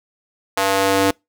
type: tone with high-pass filter sweep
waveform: square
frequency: 97.5 Hz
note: G2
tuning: 9 cents flat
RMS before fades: -17 dBFS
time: 0.57-1.11 s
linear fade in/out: 5 ms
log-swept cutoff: 700 to 330 Hz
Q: 1.2
effects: noise-tail reverb RT60 0.2 s tail -26 dB re dry